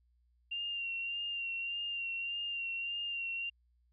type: tone with vibrato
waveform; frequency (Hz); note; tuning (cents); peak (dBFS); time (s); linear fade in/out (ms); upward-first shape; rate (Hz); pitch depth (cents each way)
sine; 2774; F7; -12; -35; 0.51-3.5; 10; sine; 1.7; 30
effects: added 60 Hz sine -68 dBFS peak until 3.92 s